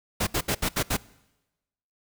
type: noise bursts at uneven times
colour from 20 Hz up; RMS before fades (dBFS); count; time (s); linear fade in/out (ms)
pink; -25; 6; 0.2-0.27 / 0.34-0.41 / 0.48-0.55 / 0.62-0.69 / 0.76-0.83 / 0.9-0.97; 10
effects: noise-tail reverb RT60 1.0 s tail -22 dB re dry